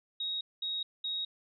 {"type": "tone bursts", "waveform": "sine", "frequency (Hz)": 3777, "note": "A#7", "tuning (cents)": 22, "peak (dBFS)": -32, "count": 3, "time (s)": [0.2, 1.25], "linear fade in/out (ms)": 5, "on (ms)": 210, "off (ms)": 210, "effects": []}